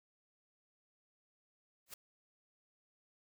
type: noise with exponential growth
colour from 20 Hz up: white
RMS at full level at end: -42 dBFS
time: 1.86-1.94 s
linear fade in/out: 5 ms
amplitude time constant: 16 ms
effects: none